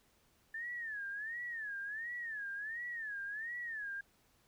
sine tone with vibrato, 1760 Hz, A6, in tune, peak -39 dBFS, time 0.54-4.01 s, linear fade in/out 5 ms, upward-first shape sine, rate 1.4 Hz, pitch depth 170 cents each way, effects pink hiss -71 dBFS RMS until 4.47 s

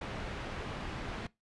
pink low-pass noise, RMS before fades -40 dBFS, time 0.01-1.27 s, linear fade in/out 5 ms, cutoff 2800 Hz, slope 12 dB/octave, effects noise-tail reverb RT60 0.2 s tail -21 dB re dry + resampled to 24000 Hz

